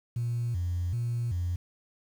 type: tone with vibrato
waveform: sine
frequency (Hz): 102.2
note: G#2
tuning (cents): -27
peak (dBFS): -26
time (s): 0.16-1.56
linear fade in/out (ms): 5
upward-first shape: square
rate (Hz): 1.3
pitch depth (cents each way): 260
effects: tanh soft clip ceiling -24 dBFS + 9-bit